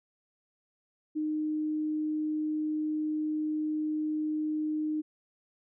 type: tone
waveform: sine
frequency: 307.1 Hz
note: D#4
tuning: 23 cents flat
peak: -28 dBFS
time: 1.15-5.02 s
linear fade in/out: 20 ms
effects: none